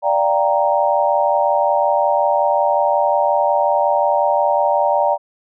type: chord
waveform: sine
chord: G minor seventh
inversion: second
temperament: equal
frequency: 587.3 / 698.5 / 784 / 932.3 Hz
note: D5 / F5 / G5 / Bb5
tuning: 0 / 0 / 0 / 0 cents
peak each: -17 / -21 / -19 / -18 dBFS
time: 0.02-5.18 s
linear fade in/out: 50 ms
effects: none